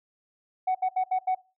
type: tone bursts at uneven times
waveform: sine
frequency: 746 Hz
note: F#5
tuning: 14 cents sharp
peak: -20 dBFS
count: 5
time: 0.67-0.75 / 0.82-0.89 / 0.96-1.04 / 1.11-1.19 / 1.27-1.35 s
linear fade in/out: 10 ms
effects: noise-tail reverb RT60 0.3 s tail -21 dB re dry + tanh soft clip ceiling -20 dBFS